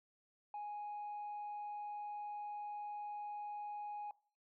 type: tone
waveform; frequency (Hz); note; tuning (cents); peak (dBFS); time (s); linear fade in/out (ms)
sine; 830.6; G#5; 0; -40; 0.54-4.11; 2
effects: noise-tail reverb RT60 0.4 s tail -21 dB re dry + tanh soft clip ceiling -40 dBFS